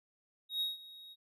triangle tone with ADSR envelope, 3773 Hz, A#7, 20 cents sharp, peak -29 dBFS, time 0.49-1.16 s, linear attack 120 ms, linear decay 160 ms, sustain -19 dB, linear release 40 ms, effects none

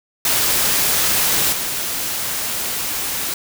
white noise with level steps, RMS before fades -17 / -23 dBFS, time 0.25-3.34 s, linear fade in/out 2 ms, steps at 1.52 s, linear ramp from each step 10 ms, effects none

